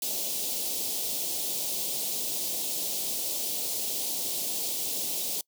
white band-stop noise, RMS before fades -31 dBFS, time 0.02-5.41 s, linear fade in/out 2 ms, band 720 to 3100 Hz, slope 24 dB/octave, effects noise-tail reverb RT60 0.1 s tail -25 dB re dry + high-pass 200 Hz 12 dB/octave

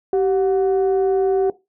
sine tone pair together, 386 / 728.7 Hz, G4 / F#5, -27 / -27 cents, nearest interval major seventh, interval 1100 cents, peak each -14 / -23 dBFS, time 0.13-1.5 s, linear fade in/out 2 ms, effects noise-tail reverb RT60 0.2 s tail -17 dB re dry + tanh soft clip ceiling -10 dBFS

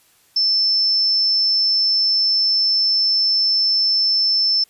sine tone, 5300 Hz, E8, 9 cents sharp, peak -14 dBFS, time 0.36-4.64 s, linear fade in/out 5 ms, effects white hiss -56 dBFS RMS until 4.69 s + resampled to 32000 Hz

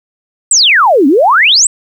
sine exponential two-way sweep, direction down then up, 8372 to 256.1 to 8372 Hz, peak -4 dBFS, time 0.51-1.67 s, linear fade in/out 2 ms, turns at 1.07 s, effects 7-bit

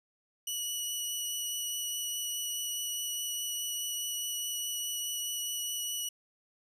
15% pulse tone with vibrato, 2937 Hz, F#7, 13 cents flat, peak -26 dBFS, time 0.47-6.09 s, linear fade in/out 5 ms, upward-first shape triangle, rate 4.8 Hz, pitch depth 11 cents each way, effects none

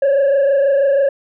sine tone with frequency modulation, 554.4 Hz, C#5, in tune, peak -8 dBFS, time 0.02-1.09 s, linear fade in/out 5 ms, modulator 26.2 Hz, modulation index 0.69, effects tanh soft clip ceiling -10 dBFS

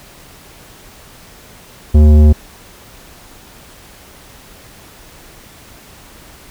sine tone with tanh clipping, 75.5 Hz, D2, 48 cents sharp, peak -5 dBFS, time 1.94-2.33 s, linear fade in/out 10 ms, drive 13 dB, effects pink hiss -40 dBFS RMS until 6.5 s

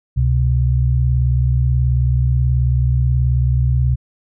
sine tone pair together, 68 / 126.56 Hz, C#2 / B2, -33 / +43 cents, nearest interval major seventh, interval 1076 cents, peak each -15 dBFS, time 0.16-3.96 s, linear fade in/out 20 ms, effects none

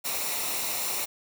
white noise with comb filter, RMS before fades -30 dBFS, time 0.04-1.06 s, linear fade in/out 20 ms, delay 0.62 ms, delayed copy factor -0.55, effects none

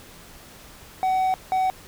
triangle tone bursts at uneven times, 752 Hz, F#5, 28 cents sharp, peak -17 dBFS, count 2, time 1.03-1.34 / 1.52-1.7 s, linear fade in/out 0 ms, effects pink hiss -46 dBFS RMS until 1.87 s

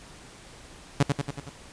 sawtooth tone with echo, 141.2 Hz, C#3, 32 cents sharp, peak -13 dBFS, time 1-1.03 s, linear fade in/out 5 ms, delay 93 ms, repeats 5, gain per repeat -4 dB, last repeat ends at 1.495 s, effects pink hiss -48 dBFS RMS until 1.72 s + resampled to 22050 Hz

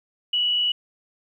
sine tone with frequency modulation, 2937 Hz, F#7, 13 cents flat, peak -19 dBFS, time 0.33-0.72 s, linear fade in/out 5 ms, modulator 82.2 Hz, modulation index 0.49, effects 10-bit

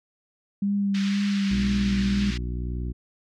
sine tone with vibrato, 199.2 Hz, G3, 28 cents sharp, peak -21 dBFS, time 0.62-2.31 s, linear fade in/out 5 ms, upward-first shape triangle, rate 2 Hz, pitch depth 27 cents each way
pink band-pass noise, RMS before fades -37 dBFS, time 0.94-2.38 s, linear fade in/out 10 ms, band 1600 to 5200 Hz, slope 24 dB/octave
harmonic tone, 60.7 Hz, B1, 29 cents flat, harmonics 1 / 2 / 3 / 4 / 5 / 6, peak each -28 / -34 / -38 / -40 / -42 / -44 dBFS, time 1.5-2.93 s, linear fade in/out 20 ms
effects none

